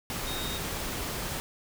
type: tone in noise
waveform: sine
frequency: 3723 Hz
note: A#7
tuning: 3 cents flat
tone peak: -37 dBFS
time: 0.27-0.58 s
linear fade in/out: 0 ms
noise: pink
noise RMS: -34 dBFS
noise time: 0.1-1.4 s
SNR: -6 dB
effects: none